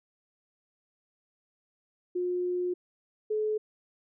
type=tone pair in turn; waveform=sine; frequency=358.3 / 428.8 Hz; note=F4 / A4; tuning=+44 / -45 cents; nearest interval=minor third; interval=311 cents; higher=second; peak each=-27 / -26 dBFS; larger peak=second; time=2.15-2.74 / 3.3-3.58 s; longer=first; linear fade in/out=10 ms; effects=none